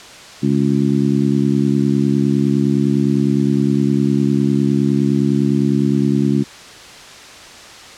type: harmonic tone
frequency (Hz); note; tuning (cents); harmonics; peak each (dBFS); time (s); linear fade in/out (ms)
69.8; C#2; +13; 2 / 3 / 4 / 5; -18 / -16 / -18 / -22; 0.42-6.44; 20
effects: white hiss -37 dBFS RMS until 7.97 s + low-pass 6000 Hz 12 dB/octave